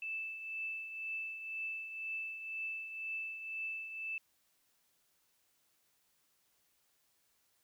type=tone with tremolo; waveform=sine; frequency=2637 Hz; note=E7; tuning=in tune; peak=-36 dBFS; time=0.02-4.18 s; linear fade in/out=2 ms; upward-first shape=triangle; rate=2 Hz; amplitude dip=60%; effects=white hiss -75 dBFS RMS until 7.63 s